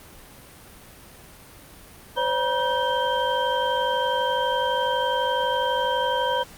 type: tone cluster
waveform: sine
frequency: 515 / 567 / 959 / 1550 / 3155 Hz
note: C5 / C#5 / A#5 / G6 / G7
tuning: -28 / +39 / +49 / -20 / +10 cents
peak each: -26 / -30 / -24 / -31 / -30 dBFS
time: 2.16-6.44 s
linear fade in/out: 20 ms
effects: pink hiss -46 dBFS RMS until 6.57 s + Opus 32 kbps